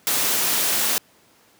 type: noise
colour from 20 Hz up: white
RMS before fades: -21 dBFS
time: 0.07-0.98 s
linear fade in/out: 0 ms
effects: pink hiss -56 dBFS RMS until 1.59 s + high-pass 150 Hz 12 dB/octave